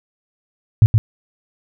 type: tone with echo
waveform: sine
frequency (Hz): 109.2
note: A2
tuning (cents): -13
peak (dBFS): -4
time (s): 0.82-0.86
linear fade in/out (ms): 0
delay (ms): 120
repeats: 1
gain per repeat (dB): -4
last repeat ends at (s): 0.98
effects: none